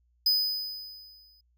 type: tone with exponential decay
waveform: square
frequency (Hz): 5000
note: D#8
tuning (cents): +8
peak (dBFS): -20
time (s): 0.26-1.41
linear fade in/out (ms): 5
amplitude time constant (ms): 250
effects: added 60 Hz sine -65 dBFS peak until 1.57 s